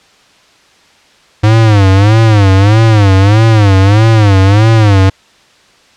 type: tone with vibrato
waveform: square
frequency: 103.83 Hz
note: G#2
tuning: in tune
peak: -4 dBFS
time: 1.43-5.1 s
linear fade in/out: 10 ms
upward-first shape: sine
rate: 1.6 Hz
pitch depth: 150 cents each way
effects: white hiss -45 dBFS RMS until 5.96 s + low-pass 5000 Hz 12 dB/octave